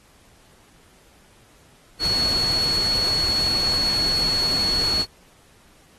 sine tone in noise, 4369 Hz, C#8, 26 cents flat, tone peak -19 dBFS, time 1.99-5.06 s, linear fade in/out 50 ms, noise pink, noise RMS -30 dBFS, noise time 1.99-5.06 s, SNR +8 dB, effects pink hiss -55 dBFS RMS until 5.98 s + AAC 32 kbps

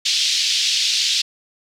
white band-pass noise, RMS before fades -19 dBFS, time 0.05-1.22 s, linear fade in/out 10 ms, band 3000 to 5100 Hz, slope 24 dB/octave, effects none

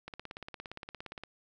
click train, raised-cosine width 0.3 ms, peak -26 dBFS, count 21, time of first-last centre 0.08-1.236 s, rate 17.3 Hz, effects none

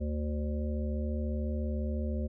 harmonic tone with a mistuned harmonic, 74.2 Hz, D2, 18 cents sharp, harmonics 1 / 3 / 5 / 7 / 8, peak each -31 / -36 / -44 / -43 / -45 dBFS, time 0-2.28 s, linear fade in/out 20 ms, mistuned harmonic 3, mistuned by +17 cents, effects none

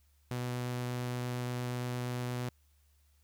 sawtooth tone with vibrato, 123.47 Hz, B2, in tune, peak -30 dBFS, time 0.31-2.49 s, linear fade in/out 0 ms, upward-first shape triangle, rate 8.6 Hz, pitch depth 8 cents each way, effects added 72 Hz sine -65 dBFS peak until 3.23 s + white hiss -74 dBFS RMS until 3.23 s

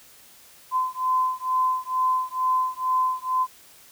sine beating tone pair, 1024 / 1026.2 Hz, C6 / C6, -38 / -34 cents, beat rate 2.2 Hz, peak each -24 dBFS, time 0.71-3.47 s, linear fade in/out 50 ms, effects white hiss -51 dBFS RMS until 3.91 s

